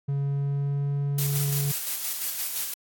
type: tone with pitch glide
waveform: triangle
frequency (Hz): 140 to 141.71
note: C#3 to C#3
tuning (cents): +18 to +39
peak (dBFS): -22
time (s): 0.08-1.72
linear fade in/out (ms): 10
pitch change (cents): +21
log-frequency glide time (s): 0.2-0.9
type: noise with tremolo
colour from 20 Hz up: blue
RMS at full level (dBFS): -28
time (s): 1.18-2.74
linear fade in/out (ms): 5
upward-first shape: square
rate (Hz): 5.8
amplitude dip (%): 35
effects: AAC 64 kbps